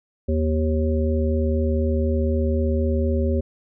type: harmonic tone with a mistuned harmonic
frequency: 77.78 Hz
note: D#2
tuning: in tune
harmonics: 1 / 3 / 5 / 7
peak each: -20 / -25 / -27 / -28 dBFS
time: 0.28-3.41 s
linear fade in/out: 10 ms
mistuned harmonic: 3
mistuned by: +30 cents
effects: none